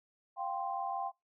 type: chord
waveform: sine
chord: F suspended second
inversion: none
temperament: equal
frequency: 698.5 / 784 / 1046.5 Hz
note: F5 / G5 / C6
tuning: 0 / 0 / 0 cents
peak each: -40 / -36 / -40 dBFS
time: 0.36-1.12 s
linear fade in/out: 50 ms
effects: noise-tail reverb RT60 0.2 s tail -23 dB re dry